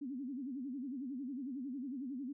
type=tone with vibrato; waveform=sine; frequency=264.2 Hz; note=C4; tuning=17 cents sharp; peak=-39 dBFS; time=0.01-2.33 s; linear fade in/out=10 ms; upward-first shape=sine; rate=11 Hz; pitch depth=170 cents each way; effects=none